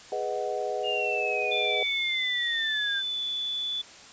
sine chord, G# minor seventh, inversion none, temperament equal, 415.3 / 493.9 / 622.3 / 740 Hz, G#4 / B4 / D#5 / F#5, 0 / 0 / 0 / 0 cents, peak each -33 dBFS, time 0.12-1.83 s, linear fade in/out 2 ms
sine linear sweep, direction down, 2848 to 1568 Hz, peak -28 dBFS, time 0.83-3.03 s, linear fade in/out 50 ms
sine tone with pitch glide, 3520 to 3468 Hz, A7 to A7, 0 to -26 cents, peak -28 dBFS, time 1.51-3.82 s, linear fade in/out 10 ms, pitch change -26 cents, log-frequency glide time 2.93-3.24 s
effects white hiss -48 dBFS RMS until 4.12 s + resampled to 16000 Hz

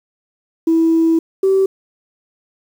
sine tone pair in turn, 327.1 / 385.1 Hz, E4 / G4, -13 / -31 cents, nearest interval minor third, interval 282 cents, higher second, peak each -9 dBFS, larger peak neither, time 0.67-1.19 / 1.43-1.66 s, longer first, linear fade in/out 5 ms, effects tanh soft clip ceiling -6 dBFS + 7-bit

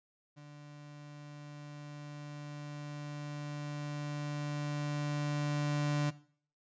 35% pulse tone with level ramp, 146.83 Hz, D3, in tune, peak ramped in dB -48 to -27 dBFS, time 0.36-6.11 s, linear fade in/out 20 ms, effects noise-tail reverb RT60 0.5 s tail -18 dB re dry + resampled to 16000 Hz

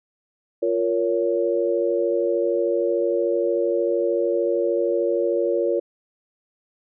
sine chord, Bb minor, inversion second, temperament just, 349.6 / 466.2 / 559.4 Hz, F4 / Bb4 / Db5, +2 / 0 / +16 cents, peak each -23 dBFS, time 0.62-5.8 s, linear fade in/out 10 ms, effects none

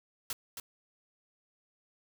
white noise with echo, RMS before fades -36 dBFS, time 0.3-0.33 s, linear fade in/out 2 ms, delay 270 ms, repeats 1, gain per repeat -6 dB, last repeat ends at 0.6 s, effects none

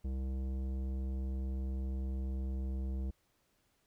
sine tone with tanh clipping, 65.7 Hz, C2, 8 cents sharp, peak -36 dBFS, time 0.04-3.11 s, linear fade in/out 10 ms, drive 14 dB, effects pink hiss -75 dBFS RMS until 3.86 s

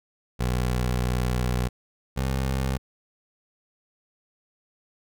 20% pulse tone pair in turn, 61.74 / 66.02 Hz, B1 / C2, 0 / +16 cents, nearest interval minor second, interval 116 cents, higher second, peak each -18 / -19 dBFS, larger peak first, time 0.39-1.69 / 2.16-2.78 s, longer first, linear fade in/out 20 ms, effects none

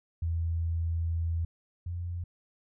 sine tone pair in turn, 83.1 / 87.11 Hz, E2 / F2, +15 / -4 cents, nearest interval minor second, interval 81 cents, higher second, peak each -27 / -32 dBFS, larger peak first, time 0.22-1.45 / 1.86-2.24 s, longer first, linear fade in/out 5 ms, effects none

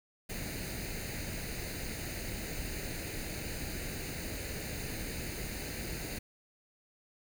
pink noise with comb filter, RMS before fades -39 dBFS, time 0.29-6.19 s, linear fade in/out 10 ms, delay 0.45 ms, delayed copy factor +0.7, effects none

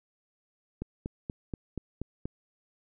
click train, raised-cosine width 3 ms, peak -21 dBFS, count 7, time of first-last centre 0.82-2.255 s, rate 4.18 Hz, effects none

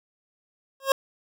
25% pulse tone with exponential growth, 541 Hz, C#5, 42 cents flat, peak -10 dBFS, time 0.8-0.92 s, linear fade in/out 2 ms, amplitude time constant 24 ms, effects none

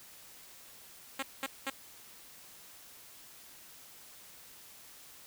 5% pulse tone bursts, 270 Hz, C#4, 45 cents flat, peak -22 dBFS, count 3, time 1.19-1.701 s, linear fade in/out 5 ms, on 37 ms, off 200 ms, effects white hiss -54 dBFS RMS until 5.26 s

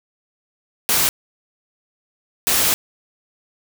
white noise bursts at uneven times, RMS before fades -17 dBFS, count 2, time 0.89-1.09 / 2.47-2.74 s, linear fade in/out 0 ms, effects none

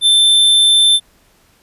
square tone, 3549 Hz, A7, 14 cents sharp, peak -8 dBFS, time 0.01-1 s, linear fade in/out 50 ms, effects pink hiss -53 dBFS RMS until 1.62 s + resampled to 32000 Hz

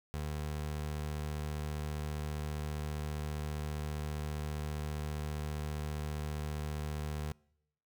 25% pulse tone, 75 Hz, D2, 37 cents sharp, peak -32 dBFS, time 0.14-7.32 s, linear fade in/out 0 ms, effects noise-tail reverb RT60 0.8 s tail -25 dB re dry

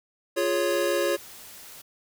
square chord, Db major, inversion first, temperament equal, 349.2 / 415.3 / 554.4 Hz, F4 / Ab4 / Db5, 0 / 0 / 0 cents, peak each -28 / -30 / -26 dBFS, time 0.36-1.17 s, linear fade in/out 20 ms
white noise, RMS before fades -45 dBFS, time 0.69-1.82 s, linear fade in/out 10 ms
effects none

